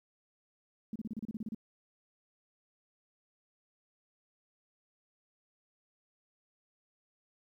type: tone bursts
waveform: sine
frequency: 218.6 Hz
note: A3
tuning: 11 cents flat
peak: -35 dBFS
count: 11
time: 0.93-1.547 s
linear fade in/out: 2 ms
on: 27 ms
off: 32 ms
effects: 12-bit